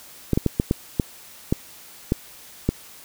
clicks, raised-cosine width 3 ms, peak -5 dBFS, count 9, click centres 0.333 / 0.375 / 0.463 / 0.599 / 0.711 / 0.998 / 1.525 / 2.121 / 2.69 s, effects white hiss -45 dBFS RMS until 3.04 s

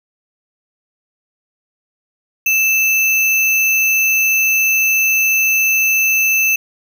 sine tone with sample-and-hold, 2637 Hz, E7, in tune, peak -11 dBFS, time 2.46-6.56 s, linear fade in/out 5 ms, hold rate 8820 Hz, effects none

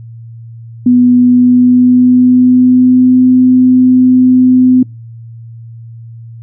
sine tone with pitch glide, 246.9 to 254 Hz, B3 to B3, 0 to +49 cents, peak -3 dBFS, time 0.86-4.83 s, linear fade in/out 5 ms, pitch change +49 cents, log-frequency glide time 1.15-3.23 s, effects noise-tail reverb RT60 0.3 s tail -26 dB re dry + added 115 Hz sine -27 dBFS peak until 6.42 s

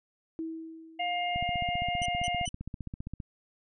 sine tone with exponential decay, 323.9 Hz, E4, 30 cents flat, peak -31 dBFS, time 0.39-1.59 s, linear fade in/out 0 ms, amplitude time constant 260 ms
harmonic tone, 707 Hz, F5, 21 cents sharp, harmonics 1 / 3 / 4, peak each -30 / -35 / -36 dBFS, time 0.99-2.46 s, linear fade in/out 10 ms
click train, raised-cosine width 5 ms, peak -25 dBFS, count 29, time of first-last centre 1.36-3.202 s, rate 15.2 Hz
20% pulse tone bursts, 2988 Hz, F#7, 16 cents sharp, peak -29 dBFS, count 3, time 2.02-2.491 s, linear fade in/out 2 ms, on 37 ms, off 180 ms
effects resampled to 24000 Hz

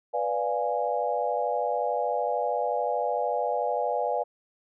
sine chord, B diminished seventh, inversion none, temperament equal, 493.9 / 587.3 / 698.5 / 830.6 Hz, B4 / D5 / F5 / Ab5, 0 / 0 / 0 / 0 cents, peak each -30 dBFS, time 0.13-4.24 s, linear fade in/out 20 ms, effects none

